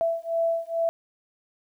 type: beating tone pair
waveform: sine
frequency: 664 / 666.3 Hz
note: E5 / E5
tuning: +12 / +18 cents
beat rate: 2.3 Hz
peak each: -26 dBFS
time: 0.01-0.89 s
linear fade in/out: 0 ms
effects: 10-bit